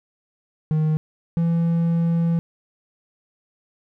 triangle tone pair in turn, 155.6 / 167.69 Hz, D#3 / E3, 0 / +30 cents, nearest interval minor second, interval 130 cents, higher second, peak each -15 dBFS, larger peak neither, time 0.71-0.97 / 1.37-2.39 s, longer second, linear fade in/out 0 ms, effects none

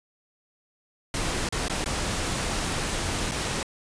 pink noise with dropouts, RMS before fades -28 dBFS, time 1.14-3.63 s, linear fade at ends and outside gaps 2 ms, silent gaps 1.489-1.524 / 1.683-1.697 / 1.843-1.859 / 3.313-3.318 s, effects resampled to 22050 Hz

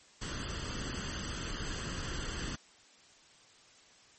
pink noise with comb filter, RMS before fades -38 dBFS, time 0.21-2.56 s, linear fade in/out 10 ms, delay 0.65 ms, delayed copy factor +0.55, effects white hiss -60 dBFS RMS until 4.18 s + MP3 32 kbps

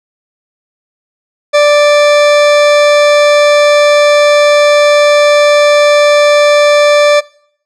40% pulse tone, 587.3 Hz, D5, in tune, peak -3 dBFS, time 1.53-7.21 s, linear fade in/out 20 ms, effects noise-tail reverb RT60 0.6 s tail -22 dB re dry + low-pass 6000 Hz 12 dB/octave

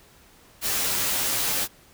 white noise with comb filter, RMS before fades -25 dBFS, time 0.61-1.68 s, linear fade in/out 50 ms, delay 12 ms, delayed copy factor -0.95, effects pink hiss -54 dBFS RMS until 1.93 s

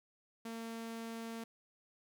sawtooth tone, 227.9 Hz, A#3, 39 cents flat, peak -38 dBFS, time 0.45-1.44 s, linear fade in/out 5 ms, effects none

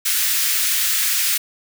white high-pass noise, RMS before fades -19 dBFS, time 0.05-1.38 s, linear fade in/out 10 ms, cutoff 1500 Hz, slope 24 dB/octave, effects none

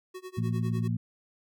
square tone with tremolo, 370 Hz, F#4, in tune, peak -38 dBFS, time 0.14-0.88 s, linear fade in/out 10 ms, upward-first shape sine, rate 10 Hz, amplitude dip 95%
harmonic tone, 57.3 Hz, A#1, 29 cents flat, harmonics 2 / 3 / 4, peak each -28 / -32 / -34 dBFS, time 0.37-0.97 s, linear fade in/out 10 ms
effects none

